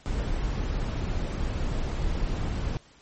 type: noise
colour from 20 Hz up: brown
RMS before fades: -28 dBFS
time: 0.06-2.77 s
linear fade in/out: 0 ms
effects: pink hiss -56 dBFS RMS until 3.01 s + MP3 32 kbps